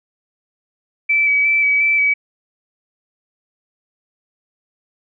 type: tone with vibrato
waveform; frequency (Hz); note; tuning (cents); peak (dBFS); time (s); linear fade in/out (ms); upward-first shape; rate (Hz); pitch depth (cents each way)
sine; 2300; D7; -37; -12; 1.09-2.14; 10; square; 2.8; 16
effects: none